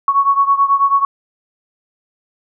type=beating tone pair; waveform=sine; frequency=1108.7 / 1117.9 Hz; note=C#6 / C#6; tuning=0 / +14 cents; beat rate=9.2 Hz; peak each=-12 / -15 dBFS; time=0.08-1.05 s; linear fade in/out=2 ms; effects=none